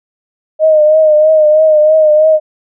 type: tone with vibrato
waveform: sine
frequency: 618 Hz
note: D#5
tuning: 12 cents flat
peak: -4 dBFS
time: 0.59-2.4 s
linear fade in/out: 50 ms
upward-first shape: triangle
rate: 3.1 Hz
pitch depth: 49 cents each way
effects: none